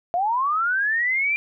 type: linear sweep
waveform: sine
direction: up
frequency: 675 to 2390 Hz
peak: -19 dBFS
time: 0.14-1.36 s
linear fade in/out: 0 ms
effects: none